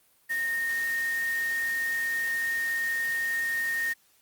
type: tone in noise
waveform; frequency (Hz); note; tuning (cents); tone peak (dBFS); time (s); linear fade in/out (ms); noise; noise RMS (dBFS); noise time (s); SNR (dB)
sine; 1845; A#6; -18; -26; 0.29-3.94; 20; white; -41; 0.29-3.94; +12
effects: white hiss -64 dBFS RMS until 4.21 s + Opus 32 kbps